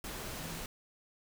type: tone in noise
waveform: sine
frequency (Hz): 164.81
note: E3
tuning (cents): 0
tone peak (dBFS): -47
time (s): 0.39-0.6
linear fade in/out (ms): 2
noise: pink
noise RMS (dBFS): -42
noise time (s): 0.04-0.66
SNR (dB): -8
effects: none